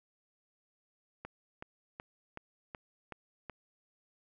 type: click train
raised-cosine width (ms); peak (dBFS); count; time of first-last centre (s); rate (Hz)
0.5; -27; 7; 1.25-3.497; 2.67
effects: none